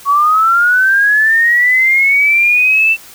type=linear sweep; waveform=sine; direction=up; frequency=1108.7 to 2679 Hz; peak=-7 dBFS; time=0.05-2.97 s; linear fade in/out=50 ms; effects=white hiss -37 dBFS RMS until 3.14 s